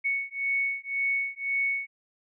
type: beating tone pair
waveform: sine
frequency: 2217 / 2218.9 Hz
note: C#7 / C#7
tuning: 0 / +1 cents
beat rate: 1.9 Hz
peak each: -29 dBFS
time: 0.04-1.87 s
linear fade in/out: 20 ms
effects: none